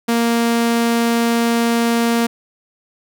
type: tone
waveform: sawtooth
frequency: 233.1 Hz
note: A#3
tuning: in tune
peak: -10 dBFS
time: 0.08-2.27 s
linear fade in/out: 10 ms
effects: none